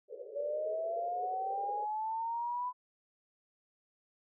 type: band-pass noise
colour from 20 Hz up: pink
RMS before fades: -45 dBFS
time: 0.08-1.87 s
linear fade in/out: 50 ms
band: 410 to 580 Hz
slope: 96 dB/octave
type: linear sweep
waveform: sine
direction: up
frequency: 564 to 1002 Hz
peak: -33 dBFS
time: 0.33-2.73 s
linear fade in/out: 50 ms
effects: none